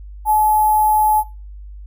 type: tone with sample-and-hold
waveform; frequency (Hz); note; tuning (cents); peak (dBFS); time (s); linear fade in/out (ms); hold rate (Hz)
sine; 855; A5; -50; -11; 0.25-1.24; 50; 11025
effects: noise-tail reverb RT60 0.3 s tail -21 dB re dry + added 50 Hz sine -32 dBFS peak until 1.86 s